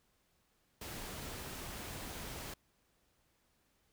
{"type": "noise", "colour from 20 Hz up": "pink", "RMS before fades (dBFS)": -45, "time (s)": [0.81, 2.54], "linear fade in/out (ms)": 5, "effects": ["pink hiss -75 dBFS RMS until 3.92 s"]}